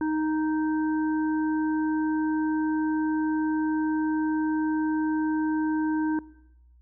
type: harmonic tone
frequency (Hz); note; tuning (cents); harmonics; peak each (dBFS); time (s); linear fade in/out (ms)
311.1; D#4; 0; 1 / 3 / 5; -24 / -34 / -38; 0.01-6.19; 2
effects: noise-tail reverb RT60 1.0 s tail -21 dB re dry + added 60 Hz sine -53 dBFS peak until 6.81 s